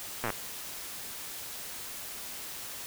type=slowing click train; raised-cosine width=0.5 ms; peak=-16 dBFS; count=8; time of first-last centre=0.24-0.303 s; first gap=8 ms; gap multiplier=1.04; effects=white hiss -41 dBFS RMS until 2.86 s